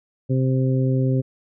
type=harmonic tone; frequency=130.81 Hz; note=C3; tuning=in tune; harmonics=1 / 2 / 3 / 4; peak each=-18 / -24 / -28 / -30 dBFS; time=0.29-1.22 s; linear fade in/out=20 ms; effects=none